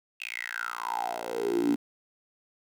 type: tone with high-pass filter sweep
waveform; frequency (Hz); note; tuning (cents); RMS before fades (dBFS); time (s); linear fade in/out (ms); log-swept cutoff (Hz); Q
10% pulse; 58.4; A#1; +4; -31; 0.2-1.76; 10; 2700 to 260; 9.9
effects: none